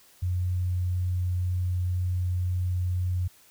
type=tone; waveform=sine; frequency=90.2 Hz; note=F#2; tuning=44 cents flat; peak=-24 dBFS; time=0.22-3.28 s; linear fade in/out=10 ms; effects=white hiss -57 dBFS RMS until 3.5 s